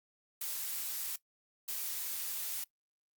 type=noise bursts at uneven times; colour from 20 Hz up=blue; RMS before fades=-38 dBFS; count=2; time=0.41-1.16 / 1.68-2.64 s; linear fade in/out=5 ms; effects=noise-tail reverb RT60 0.1 s tail -18 dB re dry + Opus 48 kbps